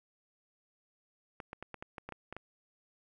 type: clicks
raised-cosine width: 0.5 ms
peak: -27 dBFS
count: 10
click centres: 1.402 / 1.531 / 1.626 / 1.743 / 1.825 / 1.982 / 2.09 / 2.123 / 2.326 / 2.366 s
effects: 11-bit